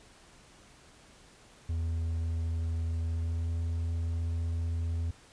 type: tone with pitch glide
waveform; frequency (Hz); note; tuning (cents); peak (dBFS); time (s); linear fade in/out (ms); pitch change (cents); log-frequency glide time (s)
triangle; 82.4 to 83.36; E2 to E2; 0 to +20; -27; 1.69-5.11; 5; +20; 3.06-3.51
effects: pink hiss -57 dBFS RMS until 5.32 s + resampled to 22050 Hz